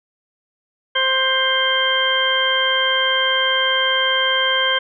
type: harmonic tone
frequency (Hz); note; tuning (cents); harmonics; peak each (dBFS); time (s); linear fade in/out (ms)
525; C5; +6; 1 / 2 / 3 / 4 / 6; -24 / -23 / -20 / -24 / -19; 0.95-4.79; 10
effects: none